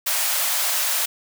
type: high-pass noise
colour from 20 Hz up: white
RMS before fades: -22 dBFS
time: 0.06-1.06 s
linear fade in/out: 10 ms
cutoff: 560 Hz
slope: 48 dB/octave
effects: none